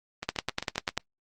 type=two click trains; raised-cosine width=0.2 ms; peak=-9 / -15 dBFS; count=8 / 6; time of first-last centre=0.29-0.976 / 0.23-0.89 s; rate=10.2 / 7.58 Hz; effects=noise-tail reverb RT60 0.1 s tail -23 dB re dry + Opus 24 kbps